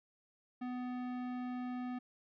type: tone with tanh clipping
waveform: sine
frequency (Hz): 249.2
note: B3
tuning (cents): +16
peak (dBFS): -40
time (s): 0.61-1.99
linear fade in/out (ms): 10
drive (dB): 17
effects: none